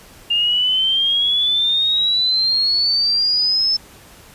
sine exponential sweep, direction up, 2806 to 5290 Hz, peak -14 dBFS, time 0.3-3.77 s, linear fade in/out 10 ms, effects pink hiss -44 dBFS RMS until 4.34 s + resampled to 32000 Hz

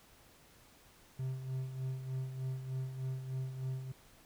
triangle tone with tremolo, 130.81 Hz, C3, in tune, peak -32 dBFS, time 1.19-3.92 s, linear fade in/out 5 ms, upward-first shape sine, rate 3.3 Hz, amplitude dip 60%, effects pink hiss -62 dBFS RMS until 4.25 s

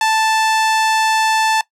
sawtooth tone, 880 Hz, A5, in tune, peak -9 dBFS, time 0.01-1.61 s, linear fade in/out 2 ms, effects noise-tail reverb RT60 0.1 s tail -19 dB re dry + low-pass 9000 Hz 12 dB/octave

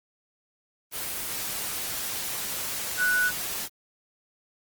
sine tone in noise, 1479 Hz, F#6, 1 cent flat, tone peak -21 dBFS, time 2.97-3.32 s, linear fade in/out 50 ms, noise white, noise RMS -32 dBFS, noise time 0.91-3.69 s, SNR +8 dB, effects Opus 24 kbps

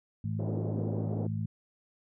harmonic tone, 53.7 Hz, A1, 41 cents flat, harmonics 2 / 3 / 4, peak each -32 / -36 / -38 dBFS, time 0.24-1.46 s, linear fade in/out 5 ms
pink band-pass noise, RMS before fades -38 dBFS, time 0.39-1.27 s, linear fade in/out 5 ms, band 230 to 570 Hz, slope 24 dB/octave
effects none

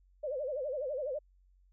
sine tone with vibrato, 554.4 Hz, C#5, in tune, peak -33 dBFS, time 0.23-1.19 s, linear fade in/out 10 ms, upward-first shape sine, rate 12 Hz, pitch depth 180 cents each way, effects added 46 Hz sine -62 dBFS peak until 1.72 s

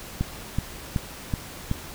click train, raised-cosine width 5 ms, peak -11 dBFS, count 5, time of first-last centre 0.21-1.714 s, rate 2.66 Hz, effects pink hiss -40 dBFS RMS until 1.94 s

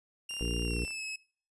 sawtooth tone with pitch glide, 2794 to 2577 Hz, F7 to E7, 0 to -40 cents, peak -33 dBFS, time 0.29-1.16 s, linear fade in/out 5 ms, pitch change -140 cents, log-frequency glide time 0.63-1.03 s
click train, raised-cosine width 0.5 ms, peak -38 dBFS, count 22, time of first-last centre 0.31-0.907 s, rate 35.2 Hz
harmonic tone, 58.7 Hz, A#1, 13 cents sharp, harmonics 1 / 2 / 3 / 4 / 5 / 6 / 7 / 8, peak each -33 / -41 / -40 / -44 / -40 / -43 / -43 / -44 dBFS, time 0.41-0.85 s, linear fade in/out 0 ms
effects noise-tail reverb RT60 0.5 s tail -24 dB re dry + resampled to 24000 Hz

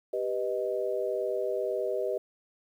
sine chord, G augmented, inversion none, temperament equal, 392 / 493.9 / 622.3 Hz, G4 / B4 / D#5, 0 / 0 / 0 cents, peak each -32 dBFS, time 0.13-2.18 s, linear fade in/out 5 ms, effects 10-bit

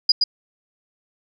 sine tone with echo, 4900 Hz, D#8, 27 cents flat, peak -10 dBFS, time 0.09-0.12 s, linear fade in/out 5 ms, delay 120 ms, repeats 1, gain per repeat -4 dB, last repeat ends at 0.24 s, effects none

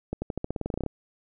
accelerating click train, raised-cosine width 2 ms, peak -16 dBFS, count 15, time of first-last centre 0.13-0.863 s, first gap 90 ms, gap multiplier 0.91, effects none

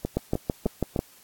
two click trains, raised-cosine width 2 ms, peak -13 / -10 dBFS, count 4 / 6, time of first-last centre 0.05-0.962 / 0.17-0.991 s, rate 3.29 / 6.09 Hz, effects white hiss -54 dBFS RMS until 1.23 s + AAC 64 kbps

